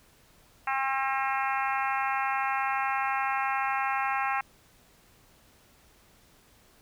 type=harmonic tone; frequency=268.3 Hz; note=C4; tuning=44 cents sharp; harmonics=3 / 4 / 5 / 6 / 7 / 8 / 9 / 10; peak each=-30 / -32 / -34 / -36 / -37 / -38 / -39 / -40 dBFS; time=0.67-4.41 s; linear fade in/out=5 ms; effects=pink hiss -60 dBFS RMS until 6.81 s